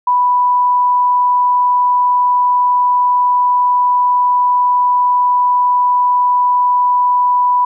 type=tone; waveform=sine; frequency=987.8 Hz; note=B5; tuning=in tune; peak=-9 dBFS; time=0.07-7.65 s; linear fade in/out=5 ms; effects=none